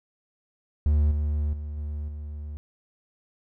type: tone with level steps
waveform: triangle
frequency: 74.4 Hz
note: D2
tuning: 23 cents sharp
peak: -16 / -21 / -29 / -27 / -31 dBFS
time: 0.86-2.57 s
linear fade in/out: 0 ms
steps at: 1.11 / 1.53 / 1.77 / 2.08 s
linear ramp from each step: 5 ms
effects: none